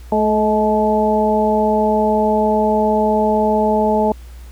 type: harmonic tone with a mistuned harmonic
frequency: 215.4 Hz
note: A3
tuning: 37 cents flat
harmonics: 1 / 2 / 3 / 4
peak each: -18 / -18 / -18 / -18 dBFS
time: 0.12-4.12 s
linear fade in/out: 2 ms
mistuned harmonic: 3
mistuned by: -30 cents
effects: added 60 Hz sine -33 dBFS peak until 4.51 s + pink hiss -48 dBFS RMS until 4.51 s